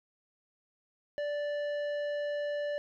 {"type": "tone with tanh clipping", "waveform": "triangle", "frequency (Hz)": 585, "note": "D5", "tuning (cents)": -7, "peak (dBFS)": -33, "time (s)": [1.18, 2.78], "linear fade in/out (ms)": 0, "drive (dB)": 15, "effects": []}